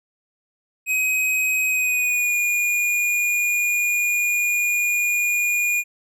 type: tone with pitch glide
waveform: square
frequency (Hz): 2525 to 2435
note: D#7 to D#7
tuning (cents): +25 to -38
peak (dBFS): -19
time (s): 0.86-5.84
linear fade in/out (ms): 50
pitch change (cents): -63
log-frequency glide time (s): 1.69-2.36
effects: none